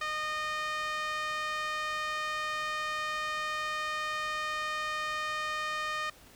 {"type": "tone with band-pass filter", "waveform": "5% pulse", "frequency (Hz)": 614, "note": "D#5", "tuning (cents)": -23, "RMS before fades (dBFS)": -34, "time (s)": [0.01, 6.1], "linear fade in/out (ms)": 5, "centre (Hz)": 1400, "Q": 1.9, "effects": ["pink hiss -56 dBFS RMS until 6.35 s"]}